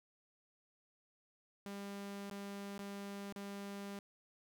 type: tone with dropouts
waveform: sawtooth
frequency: 200 Hz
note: G3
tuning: 35 cents sharp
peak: -40 dBFS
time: 1.66-3.99 s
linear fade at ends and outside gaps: 0 ms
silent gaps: 2.298-2.312 / 2.78-2.792 / 3.325-3.361 s
effects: none